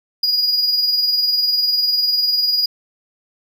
triangle tone with tremolo, 4890 Hz, D#8, 31 cents flat, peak -11 dBFS, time 0.23-2.66 s, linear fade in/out 5 ms, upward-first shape sine, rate 20 Hz, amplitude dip 50%, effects none

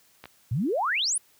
clicks, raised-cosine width 0.3 ms, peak -25 dBFS, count 2, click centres 0.24 / 0.256 s
sine exponential sweep, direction up, 101 to 10660 Hz, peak -23 dBFS, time 0.51-1.18 s, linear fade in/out 5 ms
effects white hiss -61 dBFS RMS until 1.39 s + high-pass 60 Hz 12 dB/octave

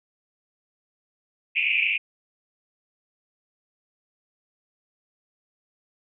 pink band-pass noise, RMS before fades -23 dBFS, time 1.55-1.98 s, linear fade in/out 20 ms, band 2300 to 2700 Hz, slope 96 dB/octave, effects none

